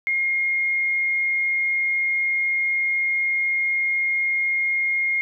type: tone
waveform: sine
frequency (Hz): 2138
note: C7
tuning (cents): +37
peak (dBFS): -19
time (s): 0.07-5.21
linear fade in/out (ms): 0
effects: none